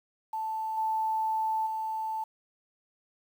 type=tone with level steps; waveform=sine; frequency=880 Hz; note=A5; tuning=in tune; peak=-30 / -26 / -30 dBFS; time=0.33-2.24 s; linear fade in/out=5 ms; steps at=0.77 / 1.66 s; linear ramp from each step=10 ms; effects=9-bit